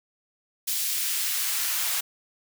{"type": "noise with high-pass filter sweep", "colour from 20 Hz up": "white", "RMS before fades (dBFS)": -27, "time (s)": [0.67, 2.01], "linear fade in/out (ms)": 10, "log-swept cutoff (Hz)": [3200, 840], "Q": 0.71, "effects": []}